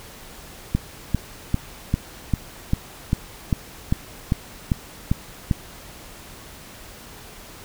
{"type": "click train", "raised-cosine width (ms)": 5, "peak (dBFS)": -6, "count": 13, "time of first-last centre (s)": [0.75, 5.512], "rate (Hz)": 2.52, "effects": ["pink hiss -42 dBFS RMS until 7.64 s"]}